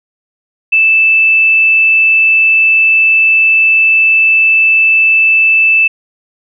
sine tone, 2637 Hz, E7, in tune, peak -5 dBFS, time 0.72-5.88 s, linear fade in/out 10 ms, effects none

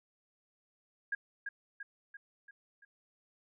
sine tone with echo, 1630 Hz, G#6, 33 cents flat, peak -31 dBFS, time 1.12-1.15 s, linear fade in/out 5 ms, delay 340 ms, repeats 5, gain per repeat -5 dB, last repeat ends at 2.85 s, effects none

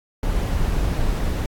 brown noise, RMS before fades -21 dBFS, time 0.23-1.46 s, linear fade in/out 2 ms, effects AAC 64 kbps

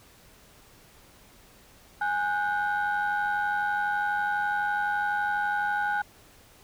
sine tone cluster, 827 / 1464 / 1556 Hz, G#5 / F#6 / G6, -8 / -19 / -13 cents, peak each -26 / -28 / -32 dBFS, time 2.01-6.02 s, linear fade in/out 5 ms, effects tanh soft clip ceiling -19 dBFS + pink hiss -55 dBFS RMS until 6.63 s

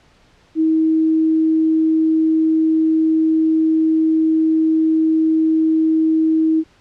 sine tone, 318.6 Hz, D#4, 41 cents sharp, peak -12 dBFS, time 0.55-6.64 s, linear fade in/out 50 ms, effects pink hiss -53 dBFS RMS until 6.8 s + low-pass 5000 Hz 12 dB/octave

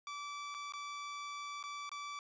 sawtooth tone with dropouts, 1158 Hz, D6, 25 cents flat, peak -38 dBFS, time 0.07-2.19 s, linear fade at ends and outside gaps 1 ms, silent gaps 0.543-0.547 / 0.723-0.736 / 1.628-1.638 / 1.893-1.916 s, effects resampled to 16000 Hz

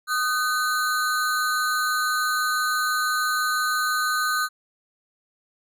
square ring-modulated tone, 1376 Hz, F6, 26 cents flat, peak -19 dBFS, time 0.07-4.49 s, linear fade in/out 50 ms, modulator 137 Hz, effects none

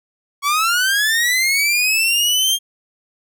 sawtooth linear sweep, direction up, 1108.7 to 3224 Hz, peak -11 dBFS, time 0.42-2.59 s, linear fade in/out 50 ms, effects none

